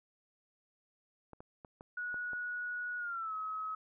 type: clicks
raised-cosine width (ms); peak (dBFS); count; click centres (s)
1; -35; 6; 1.333 / 1.405 / 1.648 / 1.809 / 2.143 / 2.333
type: tone with pitch glide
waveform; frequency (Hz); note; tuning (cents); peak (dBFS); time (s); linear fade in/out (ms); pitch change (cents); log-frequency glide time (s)
sine; 1461 to 1279.2; F#6 to D#6; -22 to +48; -36; 1.97-3.75; 5; -230; 2.98-3.34
effects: none